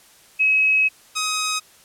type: tone pair in turn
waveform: sine / 10% pulse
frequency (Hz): 2558 / 1261.8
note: D#7 / D#6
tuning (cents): +47 / +24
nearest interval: octave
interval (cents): 1223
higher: first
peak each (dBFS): -14 / -13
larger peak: second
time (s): 0.39-0.89 / 1.15-1.6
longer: first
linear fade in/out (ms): 20
effects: white hiss -51 dBFS RMS until 1.84 s + low-pass 12000 Hz 12 dB/octave